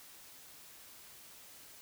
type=silence; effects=white hiss -55 dBFS RMS until 1.81 s